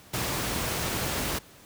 pink noise, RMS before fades -29 dBFS, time 0.13-1.39 s, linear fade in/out 10 ms, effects pink hiss -52 dBFS RMS until 1.65 s + high-pass 60 Hz 12 dB/octave

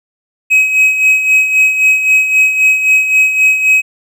triangle tone with tremolo, 2543 Hz, D#7, 37 cents sharp, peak -3 dBFS, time 0.5-3.82 s, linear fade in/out 20 ms, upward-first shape sine, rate 3.8 Hz, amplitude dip 60%, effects none

